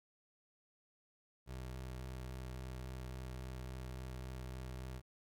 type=tone with vibrato; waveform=25% pulse; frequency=63.7 Hz; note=C2; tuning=46 cents flat; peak=-40 dBFS; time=1.46-5.02 s; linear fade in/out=50 ms; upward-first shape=sine; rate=3.6 Hz; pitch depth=16 cents each way; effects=12-bit